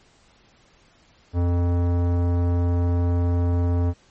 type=tone with tanh clipping; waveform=sine; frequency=87.31 Hz; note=F2; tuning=in tune; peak=-20 dBFS; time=1.33-3.94 s; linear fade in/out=50 ms; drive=18 dB; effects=pink hiss -57 dBFS RMS until 4.1 s + MP3 32 kbps